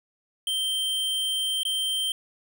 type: tone with dropouts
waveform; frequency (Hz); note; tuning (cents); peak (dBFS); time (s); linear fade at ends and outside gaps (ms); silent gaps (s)
square; 3136; G7; 0; -25; 0.47-2.12; 2; 1.633-1.651
effects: none